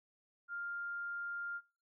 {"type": "tone", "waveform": "sine", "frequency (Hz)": 1400, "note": "F6", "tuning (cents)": 4, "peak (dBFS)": -39, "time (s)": [0.48, 1.61], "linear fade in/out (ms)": 50, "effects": ["noise-tail reverb RT60 0.5 s tail -25 dB re dry"]}